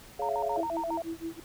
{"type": "harmonic tone", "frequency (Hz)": 140.4, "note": "C#3", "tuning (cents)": 22, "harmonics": [3, 4, 5], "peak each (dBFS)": [-35, -36, -33], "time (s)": [0.19, 0.61], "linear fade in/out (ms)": 5}
{"type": "tone with vibrato", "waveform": "sine", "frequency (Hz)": 784, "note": "G5", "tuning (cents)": 0, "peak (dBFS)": -30, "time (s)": [0.22, 1.02], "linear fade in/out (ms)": 2, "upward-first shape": "square", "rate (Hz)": 7.3, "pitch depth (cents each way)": 280}
{"type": "tone with tremolo", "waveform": "sine", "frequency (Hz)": 329.6, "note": "E4", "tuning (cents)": 0, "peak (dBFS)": -31, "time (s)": [0.57, 1.4], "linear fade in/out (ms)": 5, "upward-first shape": "sine", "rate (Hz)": 6.1, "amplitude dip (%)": 100}
{"effects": ["pink hiss -51 dBFS RMS until 1.44 s"]}